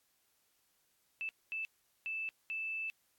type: tone bursts at uneven times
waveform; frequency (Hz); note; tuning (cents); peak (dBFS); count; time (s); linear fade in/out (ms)
sine; 2637; E7; 0; -36; 4; 1.21-1.29 / 1.52-1.65 / 2.06-2.29 / 2.5-2.9; 0
effects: white hiss -75 dBFS RMS until 3.18 s + AAC 64 kbps